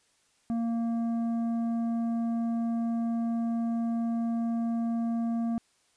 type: tone with tanh clipping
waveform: triangle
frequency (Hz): 231.1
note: A#3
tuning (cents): -15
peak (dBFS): -28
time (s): 0.5-5.58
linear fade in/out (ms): 0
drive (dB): 12
effects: white hiss -68 dBFS RMS until 5.96 s + resampled to 22050 Hz